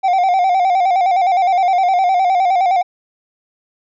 triangle tone with vibrato, 740 Hz, F#5, in tune, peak -9 dBFS, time 0.03-2.83 s, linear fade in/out 20 ms, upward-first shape square, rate 9.7 Hz, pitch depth 69 cents each way, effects resampled to 16000 Hz

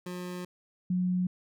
25% pulse / sine tone pair in turn, 179.4 / 181.48 Hz, F3 / F#3, +47 / -33 cents, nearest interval unison, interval 20 cents, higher second, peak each -32 / -25 dBFS, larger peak second, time 0.06-0.45 / 0.9-1.27 s, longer first, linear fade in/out 5 ms, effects none

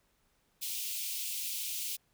white high-pass noise, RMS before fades -37 dBFS, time 0.61-1.97 s, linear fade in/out 20 ms, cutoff 2400 Hz, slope 48 dB/octave, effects pink hiss -73 dBFS RMS until 2.13 s

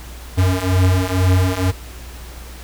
square beating tone pair, 91.2 / 93.3 Hz, F#2 / F#2, -24 / +15 cents, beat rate 2.1 Hz, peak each -18 / -16 dBFS, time 0.37-1.72 s, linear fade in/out 20 ms, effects added 60 Hz sine -33 dBFS peak until 2.63 s + pink hiss -39 dBFS RMS until 2.63 s

